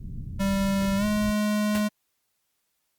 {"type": "low-pass noise", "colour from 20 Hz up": "pink", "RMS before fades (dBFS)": -35, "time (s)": [0, 1.33], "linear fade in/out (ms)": 10, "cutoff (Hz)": 200, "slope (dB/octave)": 24}
{"type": "tone with pitch glide", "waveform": "square", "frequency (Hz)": [196, 210.1], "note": ["G3", "G#3"], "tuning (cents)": [0, 20], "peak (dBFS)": -23, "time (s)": [0.39, 1.89], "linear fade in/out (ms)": 20, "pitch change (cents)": 120, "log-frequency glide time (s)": [0.97, 1.05]}
{"type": "noise with exponential decay", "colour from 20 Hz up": "pink", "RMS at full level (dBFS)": -30, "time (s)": [1.75, 1.88], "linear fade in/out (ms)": 0, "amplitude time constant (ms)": 27}
{"effects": ["white hiss -75 dBFS RMS until 2.98 s", "Opus 48 kbps"]}